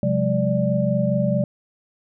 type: tone cluster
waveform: sine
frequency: 131.4 / 179.2 / 203.9 / 586 Hz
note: C3 / F3 / G#3 / D5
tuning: +8 / +45 / -32 / -4 cents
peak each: -23 dBFS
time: 0.03-1.44 s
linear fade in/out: 2 ms
effects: none